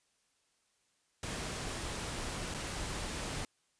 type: noise with dropouts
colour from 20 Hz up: pink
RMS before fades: -39 dBFS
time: 1.23-3.45 s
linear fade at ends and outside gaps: 2 ms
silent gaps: 2.541-2.545 s
effects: white hiss -75 dBFS RMS until 3.79 s + resampled to 22050 Hz